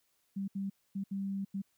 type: tone bursts at uneven times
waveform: sine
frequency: 196 Hz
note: G3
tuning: in tune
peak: -33 dBFS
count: 5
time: 0.36-0.48 / 0.55-0.7 / 0.95-1.04 / 1.11-1.45 / 1.54-1.62 s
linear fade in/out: 10 ms
effects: white hiss -75 dBFS RMS until 1.77 s